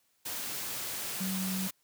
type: tone in noise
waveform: sine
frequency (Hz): 188.6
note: F#3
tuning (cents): +33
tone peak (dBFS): -32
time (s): 1.2-1.68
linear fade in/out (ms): 10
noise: white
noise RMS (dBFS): -37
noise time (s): 0.25-1.71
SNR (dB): +2
effects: white hiss -72 dBFS RMS until 1.83 s + high-pass 60 Hz 12 dB/octave